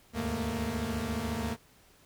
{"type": "tone cluster", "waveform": "sawtooth", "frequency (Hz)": [71.8, 77.8, 103.7, 219.3, 233.6], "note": ["D2", "D#2", "G#2", "A3", "A#3"], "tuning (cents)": [-39, 0, -2, -6, 4], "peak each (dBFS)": [-39, -34, -36, -33, -31], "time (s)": [0.13, 1.57], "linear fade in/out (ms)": 50, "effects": ["pink hiss -61 dBFS RMS until 2.05 s"]}